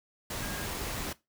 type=tone in noise; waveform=sine; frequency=1623 Hz; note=G#6; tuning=40 cents flat; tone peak=-43 dBFS; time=0.42-0.66 s; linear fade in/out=5 ms; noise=pink; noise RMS=-36 dBFS; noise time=0.3-1.13 s; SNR=-10 dB; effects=noise-tail reverb RT60 0.2 s tail -18 dB re dry